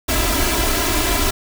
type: noise with comb filter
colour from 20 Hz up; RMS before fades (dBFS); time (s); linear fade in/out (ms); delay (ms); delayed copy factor
pink; -18; 0.08-1.31; 10; 3; +0.9
effects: none